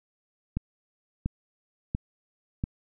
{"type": "click train", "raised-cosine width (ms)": 5, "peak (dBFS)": -15, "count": 4, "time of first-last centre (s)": [0.57, 2.639], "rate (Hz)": 1.45, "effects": []}